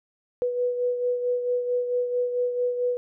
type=beating tone pair; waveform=sine; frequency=491.2 / 495.7 Hz; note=B4 / B4; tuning=-9 / +6 cents; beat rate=4.5 Hz; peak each=-23 / -32 dBFS; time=0.42-2.97 s; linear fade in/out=0 ms; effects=none